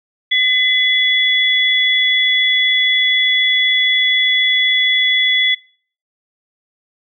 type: tone pair together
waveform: sine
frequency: 2026 / 3407 Hz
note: B6 / G#7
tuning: +44 / +44 cents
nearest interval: major sixth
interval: 900 cents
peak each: -14 dBFS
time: 0.31-5.55 s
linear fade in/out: 10 ms
effects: noise-tail reverb RT60 0.5 s tail -25 dB re dry